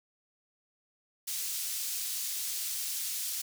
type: high-pass noise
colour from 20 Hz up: pink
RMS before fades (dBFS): -35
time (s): 1.27-3.42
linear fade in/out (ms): 10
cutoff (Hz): 5200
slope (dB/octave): 12
effects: none